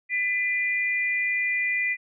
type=tone pair together; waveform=sine; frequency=2000 / 2398 Hz; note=B6 / D7; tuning=+21 / +36 cents; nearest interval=minor third; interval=315 cents; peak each=-24 / -27 dBFS; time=0.09-1.97 s; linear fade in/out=50 ms; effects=none